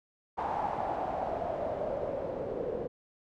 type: noise with low-pass filter sweep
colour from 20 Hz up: white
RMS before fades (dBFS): -34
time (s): 0.37-2.88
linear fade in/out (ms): 20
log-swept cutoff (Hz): 870 to 470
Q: 5.1
effects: none